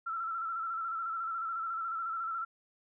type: tone with vibrato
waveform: sine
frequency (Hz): 1338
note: E6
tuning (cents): +25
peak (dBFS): -33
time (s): 0.06-2.45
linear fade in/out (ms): 10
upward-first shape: square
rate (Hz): 14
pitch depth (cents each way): 38
effects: none